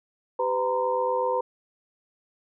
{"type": "tone cluster", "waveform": "sine", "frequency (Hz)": [389.5, 504, 929, 1017], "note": ["G4", "B4", "A#5", "C6"], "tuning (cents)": [-11, 35, -6, -50], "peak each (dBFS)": [-33, -25, -27, -32], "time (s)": [0.39, 1.41], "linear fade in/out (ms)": 5, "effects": []}